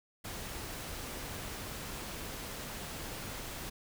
pink noise, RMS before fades -42 dBFS, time 0.24-3.7 s, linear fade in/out 10 ms, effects none

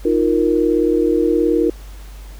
sine chord, Eb suspended second, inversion none, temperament just, 311.1 / 350 / 466.7 Hz, Eb4 / F4 / Bb4, 0 / +4 / +2 cents, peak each -17 dBFS, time 0.05-1.7 s, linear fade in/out 5 ms, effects added 49 Hz sine -32 dBFS peak until 2.39 s + pink hiss -45 dBFS RMS until 2.39 s

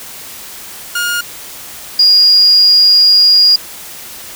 sawtooth / sine tone pair in turn, 1425 / 4852 Hz, F6 / D#8, +34 / -44 cents, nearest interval octave + major sixth, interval 2122 cents, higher second, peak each -10 / -4 dBFS, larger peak second, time 0.95-1.21 / 1.99-3.56 s, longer second, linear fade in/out 5 ms, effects white hiss -30 dBFS RMS until 4.35 s

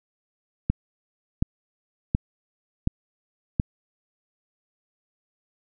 click train, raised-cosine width 5 ms, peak -8 dBFS, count 5, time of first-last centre 0.7-3.599 s, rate 1.38 Hz, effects none

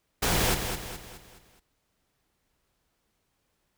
pink noise with echo, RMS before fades -25 dBFS, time 0.22-0.55 s, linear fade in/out 10 ms, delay 210 ms, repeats 5, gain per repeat -7 dB, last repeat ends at 1.6 s, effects pink hiss -75 dBFS RMS until 3.77 s

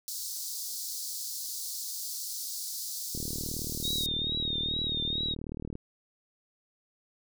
pink high-pass noise, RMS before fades -37 dBFS, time 0.08-4.06 s, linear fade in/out 0 ms, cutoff 4300 Hz, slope 48 dB/octave
click train, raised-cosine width 3 ms, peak -25 dBFS, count 101, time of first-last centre 3.15-5.754 s, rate 38.4 Hz
sine tone with vibrato, 3731 Hz, A#7, 1 cent sharp, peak -29 dBFS, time 3.83-5.35 s, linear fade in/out 20 ms, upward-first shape triangle, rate 2.3 Hz, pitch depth 80 cents each way
effects none

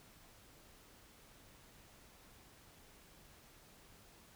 silence, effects pink hiss -62 dBFS RMS until 4.35 s

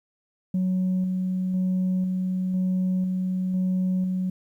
sine tone with tremolo, 185 Hz, F#3, in tune, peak -19 dBFS, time 0.54-4.3 s, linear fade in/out 5 ms, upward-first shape square, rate 1 Hz, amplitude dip 30%, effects tanh soft clip ceiling -19 dBFS + 10-bit

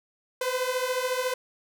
sawtooth beating tone pair, 501 / 515 Hz, B4 / C5, +25 / -28 cents, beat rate 14 Hz, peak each -25 / -25 dBFS, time 0.41-1.34 s, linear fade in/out 5 ms, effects none

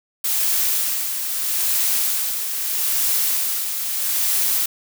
blue noise with tremolo, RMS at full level -19 dBFS, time 0.24-4.66 s, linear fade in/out 5 ms, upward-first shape sine, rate 0.78 Hz, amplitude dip 50%, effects none

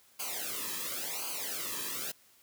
white noise with flanger, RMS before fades -37 dBFS, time 0.19-2.12 s, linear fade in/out 10 ms, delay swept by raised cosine 0.54 to 1.4 ms, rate 0.93 Hz, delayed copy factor -0.95, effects white hiss -63 dBFS RMS until 2.42 s + high-pass 60 Hz 12 dB/octave

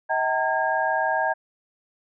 sine tone cluster, 638 / 765 / 912 / 1627 Hz, D#5 / G5 / A#5 / G#6, +43 / -42 / -38 / -36 cents, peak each -26 dBFS, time 0.09-1.34 s, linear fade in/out 20 ms, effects none

